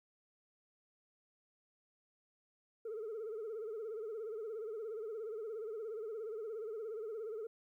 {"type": "tone with vibrato", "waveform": "sine", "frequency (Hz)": 438.8, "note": "A4", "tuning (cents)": -5, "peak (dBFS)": -38, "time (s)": [2.85, 7.47], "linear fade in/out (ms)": 5, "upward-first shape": "sine", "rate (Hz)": 17, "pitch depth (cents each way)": 99, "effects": ["tanh soft clip ceiling -38 dBFS", "13-bit"]}